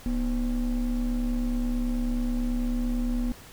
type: ring-modulated tone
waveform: triangle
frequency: 138.59 Hz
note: C#3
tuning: in tune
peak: -19 dBFS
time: 0.06-3.32 s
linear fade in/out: 0 ms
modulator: 104 Hz
effects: pink hiss -48 dBFS RMS until 3.52 s